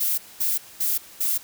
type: noise bursts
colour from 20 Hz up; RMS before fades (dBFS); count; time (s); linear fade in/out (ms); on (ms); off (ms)
violet; -23; 4; 0-1.38; 10; 180; 220
effects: white hiss -46 dBFS RMS until 1.43 s